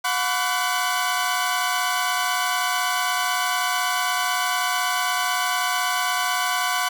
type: tone cluster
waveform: sawtooth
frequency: 725 / 1007 / 1138 / 1506 Hz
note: F#5 / B5 / C#6 / F#6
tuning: -35 / +33 / +45 / +30 cents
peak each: -23 dBFS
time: 0.04-6.89 s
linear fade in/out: 10 ms
effects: none